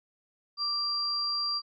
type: tone pair together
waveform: sine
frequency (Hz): 1178 / 4741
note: D6 / D8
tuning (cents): +5 / +16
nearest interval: 2 octaves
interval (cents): 2411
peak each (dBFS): -36 / -28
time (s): 0.57-1.62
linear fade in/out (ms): 50
effects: none